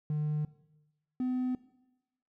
triangle tone pair in turn, 150.9 / 253.3 Hz, D3 / B3, +47 / +44 cents, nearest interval major sixth, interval 897 cents, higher second, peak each -26 dBFS, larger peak neither, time 0.1-0.45 / 1.2-1.55 s, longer neither, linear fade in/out 2 ms, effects noise-tail reverb RT60 1.0 s tail -20 dB re dry + tanh soft clip ceiling -23 dBFS

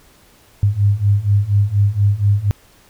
sine beating tone pair, 99.3 / 103.5 Hz, G2 / G#2, +23 / -5 cents, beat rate 4.2 Hz, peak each -16 / -14 dBFS, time 0.63-2.51 s, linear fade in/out 0 ms, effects pink hiss -50 dBFS RMS until 2.89 s

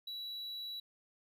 triangle tone, 3921 Hz, B7, 13 cents flat, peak -39 dBFS, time 0.07-0.8 s, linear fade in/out 5 ms, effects none

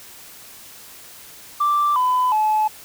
sine tone with pitch steps, 1174.7 / 1005.1 / 859.9 Hz, D6 / B5 / A5, 0 / +30 / -40 cents, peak -14 dBFS, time 1.6-2.68 s, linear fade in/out 10 ms, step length 360 ms, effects tanh soft clip ceiling -12 dBFS + white hiss -42 dBFS RMS until 2.84 s

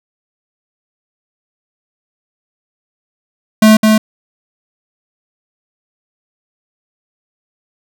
square tone with echo, 216.8 Hz, A3, 25 cents flat, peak -4 dBFS, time 3.62-3.77 s, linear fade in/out 5 ms, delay 210 ms, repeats 1, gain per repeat -3 dB, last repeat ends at 3.98 s, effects none

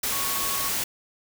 sine tone in noise, 1108.7 Hz, C#6, in tune, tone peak -33 dBFS, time 0.12-0.69 s, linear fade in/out 5 ms, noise white, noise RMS -27 dBFS, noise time 0.03-0.84 s, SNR -9 dB, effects none

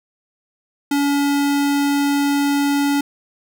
square tone, 284.1 Hz, C#4, 43 cents sharp, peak -16 dBFS, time 0.91-3.01 s, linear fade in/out 5 ms, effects none

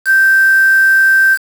sine tone with quantisation, 1563 Hz, G6, 6 cents flat, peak -6 dBFS, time 0.05-1.38 s, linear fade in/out 50 ms, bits 4, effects none

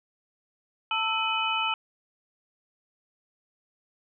sine tone cluster, 892 / 1317 / 2519 / 2997 Hz, A5 / E6 / D#7 / F#7, +23 / -2 / +21 / +22 cents, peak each -30 dBFS, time 0.91-1.74 s, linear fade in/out 2 ms, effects none

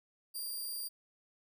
5% pulse tone, 4761 Hz, D8, 23 cents sharp, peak -31 dBFS, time 0.34-0.89 s, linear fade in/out 20 ms, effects none

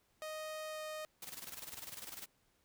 sawtooth tone with pitch glide, 622.3 to 618.7 Hz, D#5 to D#5, 0 to -10 cents, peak -38 dBFS, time 0.22-1.05 s, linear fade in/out 0 ms, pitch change -10 cents, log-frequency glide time 0.68-0.81 s
white noise with tremolo, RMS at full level -46 dBFS, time 1.22-2.26 s, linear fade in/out 5 ms, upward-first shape square, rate 20 Hz, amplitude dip 65%
effects pink hiss -75 dBFS RMS until 2.64 s

